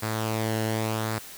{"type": "tone with flanger", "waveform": "sawtooth", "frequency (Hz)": 110, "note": "A2", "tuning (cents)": 0, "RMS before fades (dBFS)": -28, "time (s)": [0.02, 1.19], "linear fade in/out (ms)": 10, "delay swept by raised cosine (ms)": [0.32, 0.85], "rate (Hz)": 0.86, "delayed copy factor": -0.5, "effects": ["white hiss -43 dBFS RMS until 1.37 s"]}